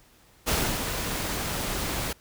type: noise with ADSR envelope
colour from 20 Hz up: pink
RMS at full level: -24 dBFS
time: 0.46-2.13 s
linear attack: 27 ms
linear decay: 300 ms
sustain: -6 dB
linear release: 6 ms
effects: pink hiss -58 dBFS RMS until 2.2 s